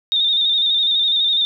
sine tone with vibrato, 3655 Hz, A#7, 35 cents flat, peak -14 dBFS, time 0.12-1.45 s, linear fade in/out 0 ms, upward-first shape square, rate 12 Hz, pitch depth 38 cents each way, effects none

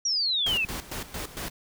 sine exponential sweep, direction down, 5800 to 2514 Hz, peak -23 dBFS, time 0.05-0.65 s, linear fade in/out 5 ms
pink noise with tremolo, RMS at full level -34 dBFS, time 0.46-1.5 s, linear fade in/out 5 ms, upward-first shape square, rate 4.4 Hz, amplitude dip 75%
clicks, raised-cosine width 5 ms, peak -28 dBFS, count 3, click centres 0.551 / 0.649 / 0.704 s
effects none

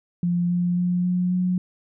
sine tone with pitch steps, 174.61 / 176.33 / 178.07 / 179.83 / 181.6 Hz, F3 / F3 / F3 / F#3 / F#3, 0 / +17 / +34 / -49 / -32 cents, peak -19 dBFS, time 0.23-1.58 s, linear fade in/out 2 ms, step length 270 ms, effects none

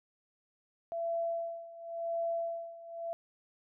sine tone with tremolo, 672 Hz, E5, 33 cents sharp, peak -30 dBFS, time 0.92-3.13 s, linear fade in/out 0 ms, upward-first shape sine, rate 0.93 Hz, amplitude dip 85%, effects none

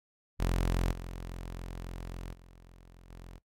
sawtooth tone with level steps, 43.65 Hz, F1, in tune, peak -23 / -35 / -49 / -42 dBFS, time 0.39-3.39 s, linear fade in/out 20 ms, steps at 0.91 / 2.32 / 3.09 s, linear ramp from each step 20 ms, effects noise-tail reverb RT60 0.1 s tail -19 dB re dry + AAC 64 kbps

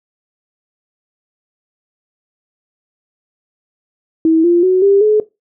sine tone with pitch steps, 322.9 / 346.1 / 370.9 / 397.5 / 426.1 Hz, E4 / F4 / F#4 / G4 / G#4, -36 / -16 / +4 / +24 / +44 cents, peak -7 dBFS, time 4.25-5.2 s, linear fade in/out 2 ms, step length 190 ms, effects noise-tail reverb RT60 0.2 s tail -17 dB re dry

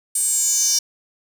square tone with high-pass filter sweep, 329.6 Hz, E4, in tune, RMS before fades -19 dBFS, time 0.15-0.79 s, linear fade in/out 5 ms, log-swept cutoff 8800 to 5600 Hz, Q 8.1, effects none

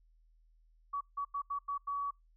sine tone bursts at uneven times, 1133 Hz, C#6, 37 cents sharp, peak -33 dBFS, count 6, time 0.93-1.01 / 1.17-1.25 / 1.34-1.42 / 1.5-1.59 / 1.68-1.78 / 1.87-2.11 s, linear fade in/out 10 ms, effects noise-tail reverb RT60 0.2 s tail -25 dB re dry + added 40 Hz sine -63 dBFS peak until 2.36 s

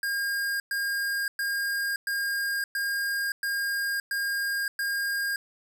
square tone bursts, 1616 Hz, G#6, 48 cents flat, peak -27 dBFS, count 8, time 0.03-5.36 s, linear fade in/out 2 ms, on 570 ms, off 110 ms, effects none

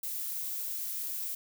violet noise with high-pass filter sweep, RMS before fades -36 dBFS, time 0.03-1.35 s, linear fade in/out 5 ms, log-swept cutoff 360 to 960 Hz, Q 0.8, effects none

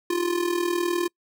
square tone with amplitude modulation, 349.2 Hz, F4, in tune, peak -20 dBFS, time 0.1-1.08 s, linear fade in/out 5 ms, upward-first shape sine, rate 39.8 Hz, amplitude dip 70%, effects noise-tail reverb RT60 0.1 s tail -26 dB re dry

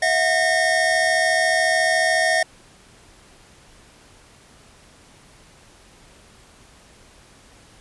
square tone cluster, 650 / 724 / 1831 Hz, E5 / F#5 / A#6, -24 / -38 / -32 cents, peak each -22 / -24 / -20 dBFS, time 0.02-2.43 s, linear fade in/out 5 ms, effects pink hiss -50 dBFS RMS until 7.8 s + resampled to 24000 Hz

